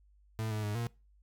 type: tone with pitch steps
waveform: 40% pulse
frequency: 110.5 / 107.3 / 104.3 / 117.6 Hz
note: A2 / A2 / G#2 / A#2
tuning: +8 / -43 / +8 / +16 cents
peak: -32 dBFS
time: 0.39-0.87 s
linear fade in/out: 0 ms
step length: 120 ms
effects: noise-tail reverb RT60 0.3 s tail -23 dB re dry + added 50 Hz sine -61 dBFS peak until 1.22 s